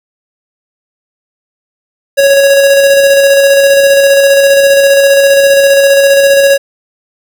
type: tone with tremolo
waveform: square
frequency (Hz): 554.4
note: C#5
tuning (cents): 0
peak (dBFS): -3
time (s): 2.17-6.58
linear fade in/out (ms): 20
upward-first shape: square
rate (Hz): 15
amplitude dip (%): 25
effects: none